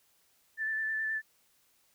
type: tone with vibrato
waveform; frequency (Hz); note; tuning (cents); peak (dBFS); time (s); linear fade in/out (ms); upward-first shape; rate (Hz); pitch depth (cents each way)
sine; 1760; A6; 0; -30; 0.57-1.22; 50; square; 9.5; 14
effects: white hiss -69 dBFS RMS until 1.94 s